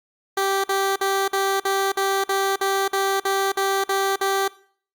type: tone bursts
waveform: 15% pulse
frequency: 390.4 Hz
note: G4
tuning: 7 cents flat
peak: -13 dBFS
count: 13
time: 0.37-4.48 s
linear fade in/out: 5 ms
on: 270 ms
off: 50 ms
effects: noise-tail reverb RT60 0.5 s tail -20 dB re dry + Opus 48 kbps